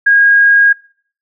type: tone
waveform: sine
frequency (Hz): 1634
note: G#6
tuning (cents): -29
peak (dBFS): -5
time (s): 0.06-0.73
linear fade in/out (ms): 10
effects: noise-tail reverb RT60 0.5 s tail -22 dB re dry